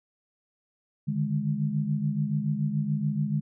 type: tone cluster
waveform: sine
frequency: 146 / 153 / 207.6 Hz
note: D3 / D#3 / G#3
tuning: -10 / -29 / 0 cents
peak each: -29 dBFS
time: 1.07-3.41 s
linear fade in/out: 20 ms
effects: none